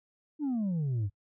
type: exponential sweep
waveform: sine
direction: down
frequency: 311.1 to 94.7 Hz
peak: -25 dBFS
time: 0.39-1.1 s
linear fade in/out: 50 ms
effects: noise-tail reverb RT60 0.1 s tail -21 dB re dry + tanh soft clip ceiling -27 dBFS